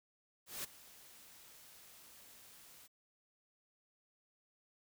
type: noise with ADSR envelope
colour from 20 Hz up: white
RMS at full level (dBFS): -41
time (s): 0.46-2.88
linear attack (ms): 180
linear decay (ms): 13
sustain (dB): -18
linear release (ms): 24
effects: none